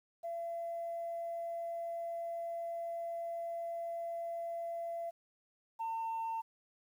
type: tone pair in turn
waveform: sine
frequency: 677 / 903.7 Hz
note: E5 / A5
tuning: +46 / +46 cents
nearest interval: perfect fourth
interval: 500 cents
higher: second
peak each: -36 / -33 dBFS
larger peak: second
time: 0.23-5.11 / 5.79-6.42 s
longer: first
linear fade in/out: 20 ms
effects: tanh soft clip ceiling -33 dBFS + 11-bit